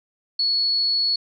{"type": "tone", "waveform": "sine", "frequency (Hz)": 4387, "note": "C#8", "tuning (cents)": -19, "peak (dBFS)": -18, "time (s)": [0.39, 1.16], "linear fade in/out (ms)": 5, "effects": []}